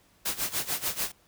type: noise with tremolo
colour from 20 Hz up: white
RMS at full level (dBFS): -28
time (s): 0.25-1.12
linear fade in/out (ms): 10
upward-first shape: sine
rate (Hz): 6.8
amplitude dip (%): 85
effects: pink hiss -63 dBFS RMS until 1.27 s